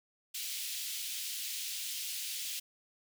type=high-pass noise; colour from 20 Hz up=pink; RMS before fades=-39 dBFS; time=0.34-2.6 s; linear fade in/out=10 ms; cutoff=2800 Hz; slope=24 dB/octave; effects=none